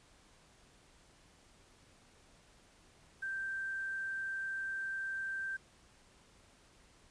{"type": "tone with quantisation", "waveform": "sine", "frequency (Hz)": 1568, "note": "G6", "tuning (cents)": 0, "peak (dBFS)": -36, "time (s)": [3.22, 5.57], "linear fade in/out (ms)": 10, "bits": 10, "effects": ["pink hiss -64 dBFS RMS until 7.1 s", "resampled to 22050 Hz"]}